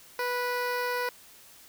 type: tone with notch filter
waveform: 15% pulse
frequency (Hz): 491.6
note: B4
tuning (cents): -8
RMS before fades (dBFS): -30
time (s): 0.19-1.09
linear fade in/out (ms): 2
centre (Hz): 7700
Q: 1.2
effects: white hiss -53 dBFS RMS until 1.68 s